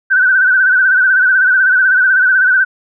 sine tone with vibrato, 1514 Hz, F#6, 39 cents sharp, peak -7 dBFS, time 0.1-2.65 s, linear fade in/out 20 ms, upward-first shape sine, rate 16 Hz, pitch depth 66 cents each way, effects none

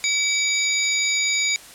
sine tone cluster, 2292 / 3775 / 4836 / 6860 Hz, D7 / A#7 / D8 / A8, -43 / +21 / +50 / -45 cents, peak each -22 / -27 / -28 / -23 dBFS, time 0.04-1.56 s, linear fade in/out 0 ms, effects white hiss -43 dBFS RMS until 1.74 s + low-pass 11000 Hz 12 dB/octave

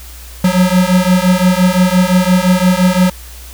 square beating tone pair, 180 / 185.8 Hz, F#3 / F#3, -47 / +7 cents, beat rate 5.8 Hz, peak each -12 dBFS, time 0.44-3.1 s, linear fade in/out 5 ms, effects added 60 Hz sine -31 dBFS peak until 3.53 s + white hiss -36 dBFS RMS until 3.53 s

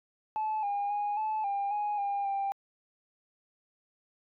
sine tone with pitch steps, 865 / 810 / 824 / 866 / 800 / 831 / 803 / 791 Hz, A5 / G#5 / G#5 / A5 / G5 / G#5 / G5 / G5, -30 / -43 / -14 / -28 / +35 / +1 / +41 / +15 cents, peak -27 dBFS, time 0.36-2.52 s, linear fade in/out 0 ms, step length 270 ms, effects tanh soft clip ceiling -26 dBFS

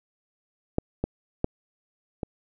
clicks, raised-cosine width 2 ms, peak -9 / -12 / -9 / -16 dBFS, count 4, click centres 0.784 / 1.04 / 1.444 / 2.232 s, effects none

